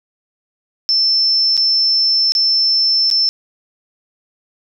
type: tone with dropouts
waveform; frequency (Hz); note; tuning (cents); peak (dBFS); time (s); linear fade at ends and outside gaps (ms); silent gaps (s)
sine; 5320; E8; +15; -11; 0.89-3.29; 0; 1.568-1.576 / 2.321-2.351 / 3.102-3.112
effects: none